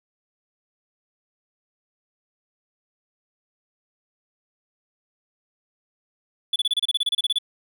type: tone bursts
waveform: triangle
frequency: 3450 Hz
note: A7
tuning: 35 cents flat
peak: -17 dBFS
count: 15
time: 6.53-7.386 s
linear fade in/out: 5 ms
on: 30 ms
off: 29 ms
effects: none